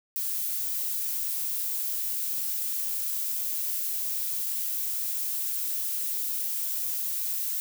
violet noise, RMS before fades -30 dBFS, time 0.16-7.6 s, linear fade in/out 0 ms, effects none

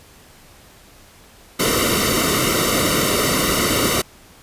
pink noise with comb filter, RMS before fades -18 dBFS, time 1.59-4.02 s, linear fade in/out 10 ms, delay 1.2 ms, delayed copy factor -0.85, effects pink hiss -47 dBFS RMS until 4.42 s + resampled to 32000 Hz

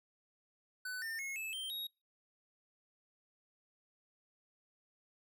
square tone with pitch steps, 1500 / 1804.5 / 2171 / 2612 / 3142 / 3780 Hz, F#6 / A6 / C#7 / E7 / G7 / A#7, +23 / +43 / -37 / -17 / +3 / +23 cents, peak -40 dBFS, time 0.85-1.87 s, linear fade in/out 5 ms, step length 170 ms, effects noise-tail reverb RT60 0.3 s tail -26 dB re dry

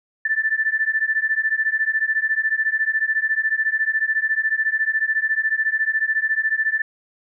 sine beating tone pair, 1757 / 1771 Hz, A6 / A6, -3 / +11 cents, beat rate 14 Hz, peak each -21 dBFS, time 0.25-6.82 s, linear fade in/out 5 ms, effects none

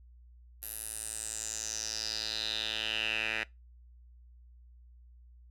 10% pulse tone with band-pass filter sweep, 110 Hz, A2, in tune, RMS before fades -36 dBFS, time 0.62-3.44 s, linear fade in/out 10 ms, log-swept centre 12000 to 2200 Hz, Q 5.3, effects noise-tail reverb RT60 0.2 s tail -22 dB re dry + added 60 Hz sine -53 dBFS peak until 5.5 s

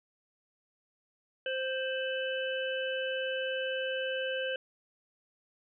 harmonic tone with a mistuned harmonic, 523.3 Hz, C5, in tune, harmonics 1 / 3 / 5 / 6, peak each -33 / -37 / -42 / -39 dBFS, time 1.46-4.56 s, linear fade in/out 2 ms, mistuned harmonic 6, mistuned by -82 cents, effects none

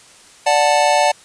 square chord, D major, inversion none, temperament just, 587.3 / 734.2 / 881 Hz, D5 / F#5 / A5, 0 / -14 / +2 cents, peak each -17 dBFS, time 0.46-1.12 s, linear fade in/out 10 ms, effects white hiss -45 dBFS RMS until 1.24 s + resampled to 22050 Hz

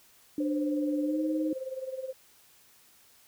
sine tone with pitch glide, 296.8 to 310.7 Hz, D4 to D#4, +18 to -2 cents, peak -27 dBFS, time 0.38-1.53 s, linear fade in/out 2 ms, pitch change +80 cents, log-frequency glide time 1.03-1.2 s
sine tone with tremolo, 523.3 Hz, C5, in tune, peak -31 dBFS, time 0.4-2.13 s, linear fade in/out 5 ms, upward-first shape sine, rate 19 Hz, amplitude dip 75%
effects white hiss -60 dBFS RMS until 3.27 s

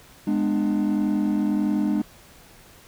triangle chord, G# diminished, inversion none, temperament just, 207.7 / 249.2 / 299 Hz, G#3 / B3 / D4, 0 / +16 / +31 cents, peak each -20 / -25 / -21 dBFS, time 0.27-2.02 s, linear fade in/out 5 ms, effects tanh soft clip ceiling -13 dBFS + pink hiss -50 dBFS RMS until 2.87 s

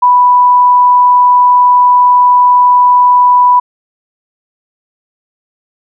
sine tone, 987.8 Hz, B5, in tune, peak -3 dBFS, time 0.02-3.6 s, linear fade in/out 10 ms, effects none

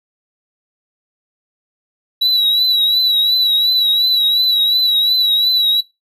triangle tone with vibrato, 3913 Hz, B7, 17 cents flat, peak -10 dBFS, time 2.21-5.81 s, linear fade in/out 10 ms, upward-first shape triangle, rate 2.8 Hz, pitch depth 60 cents each way, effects noise-tail reverb RT60 0.2 s tail -17 dB re dry

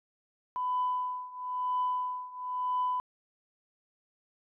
sine tone with tremolo, 1000 Hz, B5, 21 cents sharp, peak -25 dBFS, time 0.56-3 s, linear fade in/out 0 ms, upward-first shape triangle, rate 1 Hz, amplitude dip 90%, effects tanh soft clip ceiling -22 dBFS

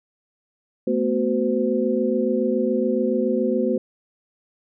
sine tone cluster, 220.5 / 247.6 / 371.8 / 512 Hz, A3 / B3 / F#4 / C5, +4 / +5 / +8 / -38 cents, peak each -24 dBFS, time 0.87-3.78 s, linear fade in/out 5 ms, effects none

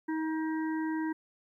harmonic tone, 316.7 Hz, D#4, 31 cents sharp, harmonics 1 / 3 / 5 / 6, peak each -30 / -40 / -44 / -46 dBFS, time 0.08-1.13 s, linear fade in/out 10 ms, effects 12-bit

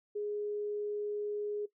sine tone, 415.6 Hz, G#4, 1 cent sharp, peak -33 dBFS, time 0.15-1.66 s, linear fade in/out 10 ms, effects noise-tail reverb RT60 0.1 s tail -17 dB re dry

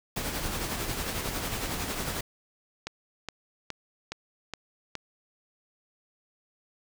pink noise with tremolo, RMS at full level -31 dBFS, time 0.16-2.21 s, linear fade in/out 5 ms, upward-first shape sine, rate 11 Hz, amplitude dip 40%
click train, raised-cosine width 0.2 ms, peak -17 dBFS, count 6, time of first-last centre 2.87-4.953 s, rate 2.4 Hz
effects none

